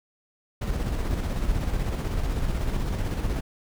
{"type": "noise with tremolo", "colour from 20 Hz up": "brown", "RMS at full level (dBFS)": -25, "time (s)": [0.61, 3.41], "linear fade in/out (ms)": 10, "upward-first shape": "square", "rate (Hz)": 16, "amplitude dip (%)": 35, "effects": []}